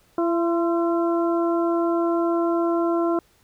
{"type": "harmonic tone with a mistuned harmonic", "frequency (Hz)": 337.9, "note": "E4", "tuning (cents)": 43, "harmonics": [1, 2, 3, 4], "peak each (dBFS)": [-20, -26, -30, -32], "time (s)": [0.18, 3.19], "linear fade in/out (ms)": 2, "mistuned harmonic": 3, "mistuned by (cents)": 40, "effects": ["pink hiss -60 dBFS RMS until 3.43 s"]}